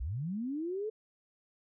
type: linear sweep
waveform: sine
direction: up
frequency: 50.2 to 444.2 Hz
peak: -33 dBFS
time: 0-0.9 s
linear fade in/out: 10 ms
effects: none